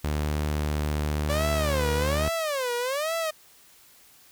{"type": "tone", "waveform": "sawtooth", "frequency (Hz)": 74.9, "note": "D2", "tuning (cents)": 35, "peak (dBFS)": -21, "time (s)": [0.04, 2.29], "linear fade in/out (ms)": 5}
{"type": "tone with vibrato", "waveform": "sawtooth", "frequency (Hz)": 564, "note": "C#5", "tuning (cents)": 30, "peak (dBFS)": -22, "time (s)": [1.29, 3.31], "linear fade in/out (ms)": 10, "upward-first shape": "sine", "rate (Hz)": 1.2, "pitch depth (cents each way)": 280}
{"effects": ["white hiss -55 dBFS RMS until 4.31 s"]}